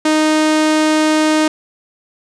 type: tone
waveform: sawtooth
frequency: 309.8 Hz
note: D#4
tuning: 7 cents flat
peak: -7 dBFS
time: 0.05-1.48 s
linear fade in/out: 5 ms
effects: resampled to 22050 Hz + 7-bit